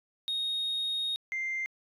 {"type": "tone pair in turn", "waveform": "sine", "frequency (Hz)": [3729, 2093], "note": ["A#7", "C7"], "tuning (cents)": [0, 0], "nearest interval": "minor seventh", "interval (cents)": 1000, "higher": "first", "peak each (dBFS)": [-27, -29], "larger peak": "first", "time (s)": [[0.28, 1.16], [1.32, 1.66]], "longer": "first", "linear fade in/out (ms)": 0, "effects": ["tanh soft clip ceiling -27 dBFS"]}